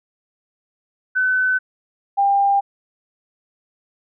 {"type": "tone pair in turn", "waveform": "sine", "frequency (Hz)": [1512, 797.7], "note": ["F#6", "G5"], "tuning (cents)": [37, 30], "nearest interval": "major seventh", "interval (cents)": 1107, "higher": "first", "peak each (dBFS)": [-15, -13], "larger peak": "second", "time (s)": [[1.15, 1.59], [2.17, 2.61]], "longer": "neither", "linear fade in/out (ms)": 20, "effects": []}